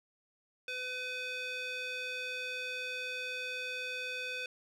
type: tone with band-pass filter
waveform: square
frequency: 504 Hz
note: B4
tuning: 35 cents sharp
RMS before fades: -39 dBFS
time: 0.68-4.46 s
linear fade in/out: 2 ms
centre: 2700 Hz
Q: 2.1
effects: none

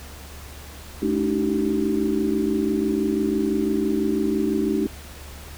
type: tone cluster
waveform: sine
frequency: 215.4 / 289.9 / 315.9 / 384.2 Hz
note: A3 / D4 / D#4 / G4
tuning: -37 / -22 / +26 / -35 cents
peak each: -25 dBFS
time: 1.02-4.87 s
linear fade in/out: 5 ms
effects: added 72 Hz sine -40 dBFS peak until 5.57 s + pink hiss -42 dBFS RMS until 5.57 s

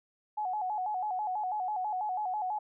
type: tone with vibrato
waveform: sine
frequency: 791 Hz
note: G5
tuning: 15 cents sharp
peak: -30 dBFS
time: 0.37-2.59 s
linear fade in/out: 10 ms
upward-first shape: square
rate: 6.1 Hz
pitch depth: 120 cents each way
effects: none

